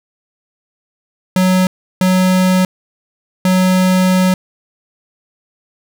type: tone bursts at uneven times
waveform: square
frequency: 185 Hz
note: F#3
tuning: in tune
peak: -10 dBFS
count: 3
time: 1.36-1.67 / 2.01-2.65 / 3.45-4.34 s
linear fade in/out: 2 ms
effects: none